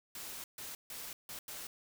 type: noise bursts at uneven times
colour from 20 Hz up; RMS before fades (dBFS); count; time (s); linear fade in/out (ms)
white; -45; 5; 0.15-0.44 / 0.58-0.75 / 0.9-1.13 / 1.29-1.39 / 1.48-1.67; 2
effects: none